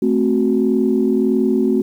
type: chord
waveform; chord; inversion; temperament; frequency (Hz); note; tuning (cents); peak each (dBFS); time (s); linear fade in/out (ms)
sine; F# diminished; first; equal; 220 / 261.6 / 370; A3 / C4 / F#4; 0 / 0 / 0; -17; 0.02-1.82; 5
effects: tanh soft clip ceiling -4 dBFS + 8-bit